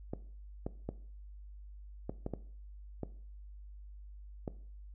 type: clicks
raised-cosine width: 2 ms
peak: -23 dBFS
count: 8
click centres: 0.135 / 0.665 / 0.89 / 2.095 / 2.264 / 2.337 / 3.033 / 4.478 s
effects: noise-tail reverb RT60 0.5 s tail -17 dB re dry + added 50 Hz sine -47 dBFS peak until 4.94 s